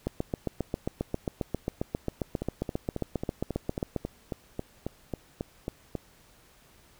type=two click trains; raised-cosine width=2 ms; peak=-18 / -15 dBFS; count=14 / 30; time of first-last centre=2.42-5.953 / 0.07-3.963 s; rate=3.68 / 7.45 Hz; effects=pink hiss -59 dBFS RMS until 6.99 s